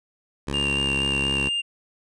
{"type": "tone with pitch glide", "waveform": "10% pulse", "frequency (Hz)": [70.3, 68.46], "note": ["C#2", "C#2"], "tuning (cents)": [25, -21], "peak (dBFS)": -18, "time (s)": [0.47, 1.49], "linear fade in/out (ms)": 10, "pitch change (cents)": -46, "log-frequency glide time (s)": [0.62, 0.83]}
{"type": "tone with vibrato", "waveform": "triangle", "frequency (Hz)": 2789, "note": "F7", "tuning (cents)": -3, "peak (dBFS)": -21, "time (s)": [0.53, 1.62], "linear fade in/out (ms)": 20, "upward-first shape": "square", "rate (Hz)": 4.2, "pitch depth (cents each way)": 11}
{"effects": ["resampled to 24000 Hz"]}